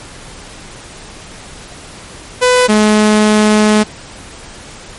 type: tone pair in turn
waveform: sawtooth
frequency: 499.8 / 212.8 Hz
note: B4 / G#3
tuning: +21 / +42 cents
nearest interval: octave + minor third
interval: 1479 cents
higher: first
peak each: -3 dBFS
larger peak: neither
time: 2.41-2.68 / 2.68-3.84 s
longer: second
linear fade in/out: 20 ms
effects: pink hiss -33 dBFS RMS until 4.98 s + MP3 48 kbps